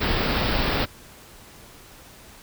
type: band-stop noise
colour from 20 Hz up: pink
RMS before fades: -23 dBFS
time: 0-0.86 s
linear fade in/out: 20 ms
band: 5200 to 16000 Hz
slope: 96 dB/octave
effects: pink hiss -47 dBFS RMS until 2.42 s